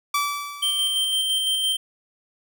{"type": "tone with exponential decay", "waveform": "sawtooth", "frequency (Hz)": 1156, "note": "D6", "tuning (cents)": -28, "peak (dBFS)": -15, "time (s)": [0.14, 1.2], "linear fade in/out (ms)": 5, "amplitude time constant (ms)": 230}
{"type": "tone with tremolo", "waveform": "square", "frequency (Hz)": 3136, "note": "G7", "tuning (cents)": 0, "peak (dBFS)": -20, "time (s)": [0.62, 1.77], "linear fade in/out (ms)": 10, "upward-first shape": "square", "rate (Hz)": 5.9, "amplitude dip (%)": 25}
{"effects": []}